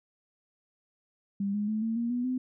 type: tone with pitch steps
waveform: sine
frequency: 199.2 / 207.5 / 216.2 / 225.3 / 234.7 / 244.5 / 254.8 Hz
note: G3 / G#3 / A3 / A3 / A#3 / B3 / C4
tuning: +28 / -1 / -30 / +41 / +12 / -17 / -46 cents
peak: -27 dBFS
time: 1.4-2.38 s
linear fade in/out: 5 ms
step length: 140 ms
effects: none

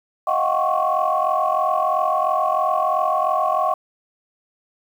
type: tone cluster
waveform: sine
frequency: 630 / 709 / 756 / 1083 / 1126 Hz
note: D#5 / F5 / F#5 / C#6 / C#6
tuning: +21 / +26 / +37 / -41 / +27 cents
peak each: -23 dBFS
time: 0.27-3.74 s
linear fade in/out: 5 ms
effects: tanh soft clip ceiling -7 dBFS + 8-bit

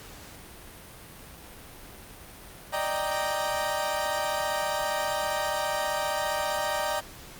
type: chord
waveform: 30% pulse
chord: Eb major seventh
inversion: third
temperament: equal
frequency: 587.3 / 622.3 / 784 / 932.3 Hz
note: D5 / Eb5 / G5 / Bb5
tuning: 0 / 0 / 0 / 0 cents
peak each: -30 dBFS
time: 2.72-7.01 s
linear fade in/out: 20 ms
effects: pink hiss -46 dBFS RMS until 7.39 s + Opus 48 kbps

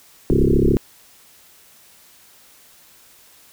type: tone with frequency modulation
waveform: sine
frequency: 190.5 Hz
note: G3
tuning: 49 cents flat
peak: -12 dBFS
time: 0.3-0.77 s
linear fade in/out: 0 ms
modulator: 33.9 Hz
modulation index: 6.5
effects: white hiss -50 dBFS RMS until 3.52 s

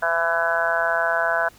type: harmonic tone with a mistuned harmonic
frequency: 167.3 Hz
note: E3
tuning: 26 cents sharp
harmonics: 3 / 4 / 5 / 6 / 7 / 8 / 9 / 10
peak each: -34 / -23 / -32 / -27 / -35 / -30 / -23 / -29 dBFS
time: 0.02-1.49 s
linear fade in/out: 10 ms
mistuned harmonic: 3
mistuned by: +18 cents
effects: pink hiss -51 dBFS RMS until 1.58 s

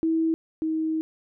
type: tone pair in turn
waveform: sine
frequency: 324.1 / 317.4 Hz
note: E4 / D#4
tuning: -29 / +35 cents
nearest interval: unison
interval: 36 cents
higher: first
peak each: -20 / -23 dBFS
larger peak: first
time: 0.03-0.34 / 0.62-1.01 s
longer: second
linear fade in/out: 0 ms
effects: none

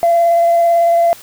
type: tone with vibrato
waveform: sine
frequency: 681 Hz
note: F5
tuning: 44 cents flat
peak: -7 dBFS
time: 0.03-1.13 s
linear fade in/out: 0 ms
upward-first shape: sine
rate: 18 Hz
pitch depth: 13 cents each way
effects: tanh soft clip ceiling -5 dBFS + white hiss -38 dBFS RMS until 1.22 s

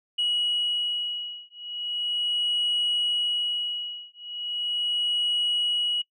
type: beating tone pair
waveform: sine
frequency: 2913 / 2913.38 Hz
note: F#7 / F#7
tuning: -28 / -27 cents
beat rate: 0.38 Hz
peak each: -27 / -27 dBFS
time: 0.18-6.02 s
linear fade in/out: 10 ms
effects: noise-tail reverb RT60 0.1 s tail -22 dB re dry + tanh soft clip ceiling -19 dBFS

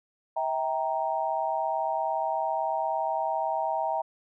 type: chord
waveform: sine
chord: E diminished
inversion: none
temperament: equal with one note detuned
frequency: 646.4 / 784 / 932.3 Hz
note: E5 / G5 / Bb5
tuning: -34 / 0 / 0 cents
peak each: -30 dBFS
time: 0.36-4.02 s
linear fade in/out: 10 ms
effects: none

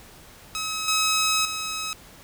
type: tone with level steps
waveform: 10% pulse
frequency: 1280 Hz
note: D#6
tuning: 49 cents sharp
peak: -19 / -12 / -20 dBFS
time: 0.55-1.93 s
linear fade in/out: 0 ms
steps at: 0.88 / 1.45 s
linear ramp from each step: 2 ms
effects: pink hiss -48 dBFS RMS until 2.23 s

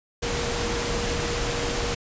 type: tone in noise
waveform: sine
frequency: 474.5 Hz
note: A#4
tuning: 31 cents sharp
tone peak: -31 dBFS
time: 0.22-1.95 s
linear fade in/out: 10 ms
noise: pink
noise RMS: -27 dBFS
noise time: 0.22-1.95 s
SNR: -7 dB
effects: resampled to 16000 Hz

